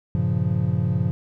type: chord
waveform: triangle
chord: G half-diminished seventh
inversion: none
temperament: equal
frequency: 98 / 116.54 / 138.59 / 174.61 Hz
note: G2 / Bb2 / Db3 / F3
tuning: 0 / 0 / 0 / 0 cents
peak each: -23 dBFS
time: 0.15-1.11 s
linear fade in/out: 0 ms
effects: none